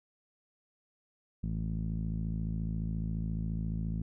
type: tone with low-pass filter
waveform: sawtooth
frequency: 54.4 Hz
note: A1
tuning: 19 cents flat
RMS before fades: -34 dBFS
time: 1.43-4.02 s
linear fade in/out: 5 ms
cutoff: 190 Hz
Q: 3.9
effects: none